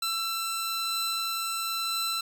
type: tone pair together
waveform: sawtooth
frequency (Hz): 1341 / 4024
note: E6 / B7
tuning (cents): +29 / +32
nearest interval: octave + perfect fifth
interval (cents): 1903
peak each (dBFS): -28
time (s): 0.02-2.21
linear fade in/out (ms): 5
effects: none